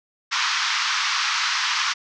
pink band-pass noise, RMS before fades -23 dBFS, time 0.31-1.94 s, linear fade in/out 20 ms, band 1000 to 6100 Hz, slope 48 dB/octave, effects none

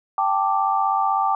sine chord, G suspended second, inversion none, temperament equal, 784 / 880 / 1174.7 Hz, G5 / A5 / D6, 0 / 0 / 0 cents, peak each -21 / -23 / -22 dBFS, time 0.18-1.35 s, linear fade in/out 2 ms, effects none

